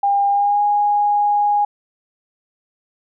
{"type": "tone with pitch glide", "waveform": "sine", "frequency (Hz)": [803, 824.6], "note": ["G5", "G#5"], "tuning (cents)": [41, -13], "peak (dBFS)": -13, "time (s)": [0.03, 1.65], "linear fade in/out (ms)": 5, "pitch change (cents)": 46, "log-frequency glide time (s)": [0.29, 0.62], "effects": []}